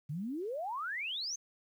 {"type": "exponential sweep", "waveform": "sine", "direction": "up", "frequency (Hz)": [136.7, 6460], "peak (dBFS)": -35, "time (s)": [0.09, 1.36], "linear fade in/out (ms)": 10, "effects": ["11-bit"]}